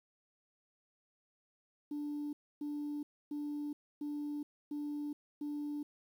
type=tone bursts; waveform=sine; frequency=293.7 Hz; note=D4; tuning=in tune; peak=-35 dBFS; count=6; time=1.91-5.83 s; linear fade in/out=5 ms; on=420 ms; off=280 ms; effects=tanh soft clip ceiling -34 dBFS + 11-bit